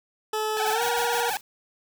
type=tone with pitch glide; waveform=20% pulse; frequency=431.9 to 473.7 Hz; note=A4 to A#4; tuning=-32 to +28 cents; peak=-20 dBFS; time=0.33-1.3 s; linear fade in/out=5 ms; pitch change=+160 cents; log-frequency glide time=0.72-0.82 s
type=tone with vibrato; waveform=sawtooth; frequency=810 Hz; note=G#5; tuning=43 cents flat; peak=-23 dBFS; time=0.57-1.37 s; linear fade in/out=0 ms; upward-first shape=sine; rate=19 Hz; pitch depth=150 cents each way
type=noise with tremolo; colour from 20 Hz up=white; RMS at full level=-35 dBFS; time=0.66-1.41 s; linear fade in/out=2 ms; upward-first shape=square; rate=6.4 Hz; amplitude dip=80%
effects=none